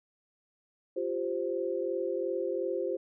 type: chord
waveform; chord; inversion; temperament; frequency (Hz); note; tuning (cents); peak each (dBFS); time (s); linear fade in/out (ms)
sine; F suspended second; none; equal; 349.2 / 392 / 523.3; F4 / G4 / C5; 0 / 0 / 0; -34 / -34 / -33; 0.96-2.97; 10
effects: none